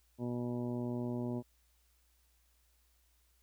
harmonic tone, 121.6 Hz, B2, 26 cents flat, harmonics 1 / 2 / 3 / 4 / 5 / 6 / 7 / 8, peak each -40 / -37 / -42 / -50 / -47 / -59 / -54 / -56 dBFS, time 0.18-1.43 s, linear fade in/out 50 ms, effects added 59 Hz sine -70 dBFS peak until 3.42 s + white hiss -74 dBFS RMS until 3.42 s

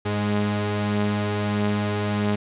sawtooth tone pair together, 103.07 / 207.7 Hz, G#2 / G#3, -13 / 0 cents, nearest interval octave, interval 1213 cents, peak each -21 / -20 dBFS, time 0.05-2.36 s, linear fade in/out 10 ms, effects resampled to 8000 Hz + 9-bit

